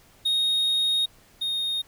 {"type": "tone pair in turn", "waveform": "triangle", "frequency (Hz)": [3729, 3705], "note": ["A#7", "A#7"], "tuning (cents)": [0, -11], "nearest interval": "unison", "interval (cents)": 11, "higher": "first", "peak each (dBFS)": [-19, -23], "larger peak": "first", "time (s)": [[0.25, 1.06], [1.41, 1.82]], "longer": "first", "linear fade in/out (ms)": 10, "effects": ["pink hiss -56 dBFS RMS until 1.87 s"]}